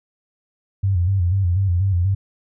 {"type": "tone with vibrato", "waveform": "sine", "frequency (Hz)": 92.5, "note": "F#2", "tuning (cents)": 0, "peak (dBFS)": -15, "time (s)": [0.83, 2.15], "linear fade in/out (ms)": 10, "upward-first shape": "square", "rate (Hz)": 4.1, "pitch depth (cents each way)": 94, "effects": []}